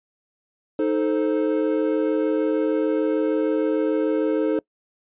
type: chord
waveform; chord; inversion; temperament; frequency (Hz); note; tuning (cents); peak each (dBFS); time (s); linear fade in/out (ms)
triangle; A diminished; second; equal with one note detuned; 311.1 / 436.7 / 523.3; Eb4 / A4 / C5; 0 / -13 / 0; -20 / -21 / -24; 0.79-4.59; 2
effects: noise-tail reverb RT60 0.1 s tail -24 dB re dry + resampled to 8000 Hz